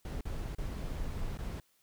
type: noise with dropouts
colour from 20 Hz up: brown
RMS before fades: -37 dBFS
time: 0.05-1.6 s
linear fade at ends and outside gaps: 2 ms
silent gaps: 0.209-0.253 / 0.55-0.583 / 1.375-1.387 s
effects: white hiss -71 dBFS RMS until 1.82 s